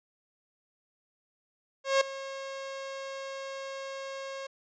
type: tone with ADSR envelope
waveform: sawtooth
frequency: 542 Hz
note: C#5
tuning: 39 cents flat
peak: -16 dBFS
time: 1.84-4.47 s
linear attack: 170 ms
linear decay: 5 ms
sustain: -17 dB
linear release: 8 ms
effects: resampled to 16000 Hz